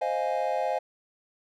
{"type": "chord", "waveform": "triangle", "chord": "F minor seventh", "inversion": "second", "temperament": "equal", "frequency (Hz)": [523.3, 622.3, 698.5, 830.6], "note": ["C5", "Eb5", "F5", "Ab5"], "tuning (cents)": [0, 0, 0, 0], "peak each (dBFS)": -29, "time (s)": [0.01, 0.79], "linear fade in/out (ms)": 10, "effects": []}